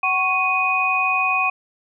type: tone cluster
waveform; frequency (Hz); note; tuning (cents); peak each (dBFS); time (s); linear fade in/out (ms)
sine; 751 / 1102 / 2490; F#5 / C#6 / D#7; +26 / -11 / +1; -24 / -22 / -19; 0.03-1.5; 5
effects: none